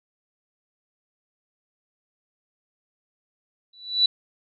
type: tone with exponential growth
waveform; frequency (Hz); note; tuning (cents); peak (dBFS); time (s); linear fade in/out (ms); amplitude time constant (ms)
sine; 3955; B7; +2; -12; 3.73-4.06; 5; 70
effects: none